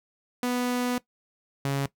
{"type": "tone pair in turn", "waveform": "sawtooth", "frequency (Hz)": [246.9, 138.57], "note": ["B3", "C#3"], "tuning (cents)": [0, 0], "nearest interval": "minor seventh", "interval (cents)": 1000, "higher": "first", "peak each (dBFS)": -21, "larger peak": "neither", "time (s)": [[0.43, 0.98], [1.65, 1.86]], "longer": "first", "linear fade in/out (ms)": 2, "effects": ["noise-tail reverb RT60 0.1 s tail -18 dB re dry"]}